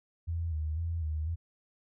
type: tone with vibrato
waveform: sine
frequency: 80.5 Hz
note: E2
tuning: 41 cents flat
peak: -30 dBFS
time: 0.27-1.36 s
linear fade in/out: 20 ms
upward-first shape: square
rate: 2 Hz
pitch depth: 67 cents each way
effects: none